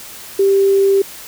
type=tone; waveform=sine; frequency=392.3 Hz; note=G4; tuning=1 cent sharp; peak=-9 dBFS; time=0.39-1.02 s; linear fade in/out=5 ms; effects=white hiss -34 dBFS RMS until 1.27 s